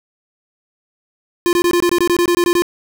square tone bursts, 349.2 Hz, F4, in tune, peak -12 dBFS, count 13, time 1.46-2.621 s, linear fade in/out 0 ms, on 69 ms, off 22 ms, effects none

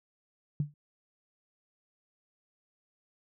sine tone with exponential decay, 146.83 Hz, D3, in tune, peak -23 dBFS, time 0.6-0.74 s, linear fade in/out 2 ms, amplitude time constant 29 ms, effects none

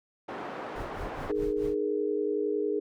pink band-pass noise, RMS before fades -38 dBFS, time 0.28-1.32 s, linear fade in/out 10 ms, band 330 to 1300 Hz, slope 12 dB/octave
brown noise with tremolo, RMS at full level -37 dBFS, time 0.75-1.75 s, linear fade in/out 10 ms, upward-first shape triangle, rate 4.7 Hz, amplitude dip 100%
sine chord, D# suspended fourth, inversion none, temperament equal with one note detuned, 306.7 / 415.3 / 466.2 Hz, D#4 / G#4 / A#4, -25 / 0 / 0 cents, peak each -33 / -28 / -33 dBFS, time 1.29-2.8 s, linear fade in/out 10 ms
effects none

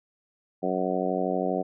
harmonic tone, 92.5 Hz, F#2, in tune, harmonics 2 / 3 / 4 / 5 / 6 / 7 / 8, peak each -32 / -32 / -32 / -32 / -32 / -32 / -32 dBFS, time 0.62-1.63 s, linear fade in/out 20 ms, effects none

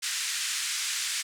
white band-pass noise, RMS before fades -31 dBFS, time 0.02-1.23 s, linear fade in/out 20 ms, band 1500 to 8500 Hz, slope 24 dB/octave, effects none

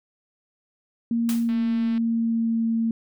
sine tone with pitch glide, 232.4 to 227.4 Hz, A#3 to A#3, -5 to -43 cents, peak -20 dBFS, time 1.11-2.91 s, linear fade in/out 2 ms, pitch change -38 cents, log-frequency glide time 1.39-2.66 s
white noise with exponential decay, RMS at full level -30 dBFS, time 1.29-1.55 s, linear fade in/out 0 ms, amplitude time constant 56 ms
click train, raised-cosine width 0.3 ms, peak -28 dBFS, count 110, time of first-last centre 1.49-1.979 s, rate 223 Hz
effects none

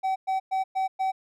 triangle tone bursts, 763 Hz, G5, 47 cents flat, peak -21 dBFS, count 5, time 0.03-1.12 s, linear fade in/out 20 ms, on 130 ms, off 110 ms, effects none

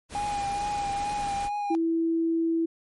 pink noise, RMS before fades -38 dBFS, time 0.09-1.5 s, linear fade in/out 50 ms
triangle tone with vibrato, 814 Hz, G#5, 35 cents flat, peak -25 dBFS, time 0.15-1.75 s, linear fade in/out 0 ms, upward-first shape triangle, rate 2.3 Hz, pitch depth 34 cents each way
sine tone, 329.6 Hz, E4, in tune, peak -22 dBFS, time 1.7-2.66 s, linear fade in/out 10 ms
effects MP3 48 kbps

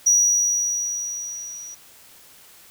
triangle tone with level ramp, 5800 Hz, F#8, 35 cents flat, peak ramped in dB -11 to -34 dBFS, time 0.06-1.75 s, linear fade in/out 10 ms, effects white hiss -49 dBFS RMS until 2.7 s

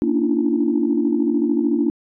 sine tone cluster, 233.3 / 284.8 / 298.2 / 338.9 Hz, A#3 / C#4 / D4 / E4, +2 / +47 / +27 / +48 cents, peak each -21 dBFS, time 0.02-1.9 s, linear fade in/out 0 ms, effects tanh soft clip ceiling -7 dBFS

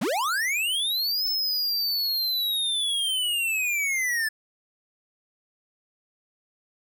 square linear two-way sweep, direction up then down, 155.56 to 5274 to 1726 Hz, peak -24 dBFS, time 0.01-4.29 s, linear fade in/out 10 ms, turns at 1.27 s, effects none

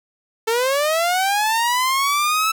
sawtooth linear sweep, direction up, 440 to 1318.5 Hz, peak -13 dBFS, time 0.47-2.52 s, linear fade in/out 10 ms, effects none

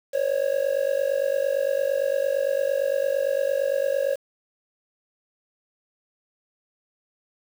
triangle tone with amplitude modulation, 550 Hz, C#5, 14 cents flat, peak -15 dBFS, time 0.13-4.16 s, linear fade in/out 20 ms, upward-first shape sine, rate 48.8 Hz, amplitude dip 90%, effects 7-bit

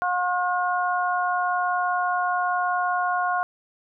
harmonic tone, 359 Hz, F4, 48 cents sharp, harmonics 2 / 3 / 4, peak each -24 / -26 / -27 dBFS, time 0.02-3.43 s, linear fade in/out 0 ms, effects none

